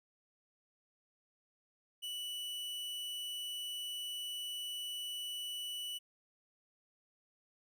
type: tone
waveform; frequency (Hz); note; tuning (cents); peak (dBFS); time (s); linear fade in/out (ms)
45% pulse; 2960; F#7; 0; -39; 2.02-5.99; 20
effects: none